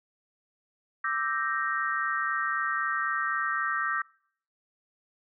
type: chord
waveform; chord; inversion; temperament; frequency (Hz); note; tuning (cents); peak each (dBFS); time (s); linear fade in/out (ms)
sine; E half-diminished seventh; third; equal; 1174.7 / 1318.5 / 1568 / 1864.7; D6 / E6 / G6 / Bb6; 0 / 0 / 0 / 0; -32; 1.04-4.02; 5
effects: noise-tail reverb RT60 0.6 s tail -25 dB re dry